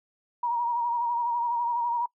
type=tone with vibrato; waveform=sine; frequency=949 Hz; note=A#5; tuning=31 cents sharp; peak=-24 dBFS; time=0.43-2.06 s; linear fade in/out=5 ms; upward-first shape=sine; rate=12 Hz; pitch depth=40 cents each way; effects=noise-tail reverb RT60 0.1 s tail -24 dB re dry